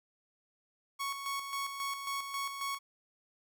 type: tone with tremolo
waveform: sawtooth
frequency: 1108.7 Hz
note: C#6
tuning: in tune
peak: -30 dBFS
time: 0.99-2.79 s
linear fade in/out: 20 ms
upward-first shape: square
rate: 3.7 Hz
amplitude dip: 50%
effects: none